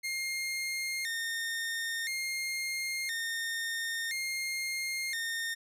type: tone with vibrato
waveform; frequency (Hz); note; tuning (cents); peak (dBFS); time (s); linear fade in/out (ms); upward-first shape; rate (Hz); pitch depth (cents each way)
sawtooth; 1972; B6; -3; -29; 0.03-5.55; 20; square; 0.49; 130
effects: resampled to 32000 Hz